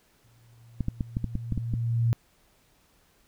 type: tone with exponential growth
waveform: sine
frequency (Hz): 116.54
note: A#2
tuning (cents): 0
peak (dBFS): -19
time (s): 0.24-2.13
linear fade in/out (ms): 0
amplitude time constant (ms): 410
type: clicks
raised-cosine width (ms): 5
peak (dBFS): -15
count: 9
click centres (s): 0.807 / 0.884 / 1.008 / 1.169 / 1.243 / 1.354 / 1.523 / 1.577 / 1.738
effects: pink hiss -64 dBFS RMS until 3.27 s